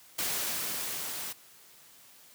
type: noise with level ramp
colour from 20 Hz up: white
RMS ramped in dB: -31 to -38 dBFS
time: 0.18-1.33 s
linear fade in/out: 10 ms
effects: white hiss -56 dBFS RMS until 2.34 s + high-pass 100 Hz 12 dB/octave